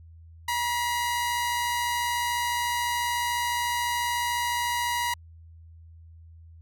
sawtooth tone pair together, 959 / 2032 Hz, A#5 / B6, +49 / +49 cents, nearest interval octave + minor second, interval 1300 cents, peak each -22 / -31 dBFS, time 0.48-5.14 s, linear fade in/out 5 ms, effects added 82 Hz sine -46 dBFS peak until 6.61 s

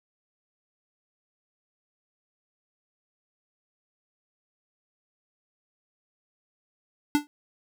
square tone with exponential decay, 293.7 Hz, D4, in tune, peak -16 dBFS, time 7.15-7.27 s, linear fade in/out 0 ms, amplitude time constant 24 ms, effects none

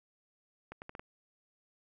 accelerating click train, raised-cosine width 0.5 ms, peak -29 dBFS, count 5, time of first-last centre 0.72-0.995 s, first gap 99 ms, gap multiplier 0.76, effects none

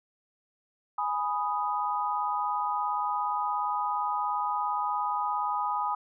sine chord, G# minor, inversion none, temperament equal, 830.6 / 987.8 / 1244.5 Hz, G#5 / B5 / D#6, 0 / 0 / 0 cents, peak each -31 dBFS, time 0.98-5.95 s, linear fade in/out 5 ms, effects none

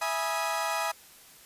30% pulse chord, E major seventh, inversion none, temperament equal with one note detuned, 659.3 / 830.6 / 974.7 / 1244.5 Hz, E5 / G#5 / B5 / D#6, 0 / 0 / -23 / 0 cents, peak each -31 dBFS, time 0.01-0.92 s, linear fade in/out 10 ms, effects white hiss -53 dBFS RMS until 1.45 s + resampled to 32000 Hz

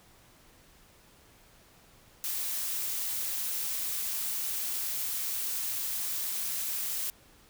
blue noise, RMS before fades -33 dBFS, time 2.24-7.1 s, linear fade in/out 0 ms, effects pink hiss -59 dBFS RMS until 7.49 s

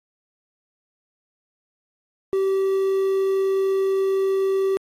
triangle tone with quantisation, 386.4 Hz, G4, 25 cents flat, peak -16 dBFS, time 2.33-4.77 s, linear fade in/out 0 ms, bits 7, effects AAC 32 kbps

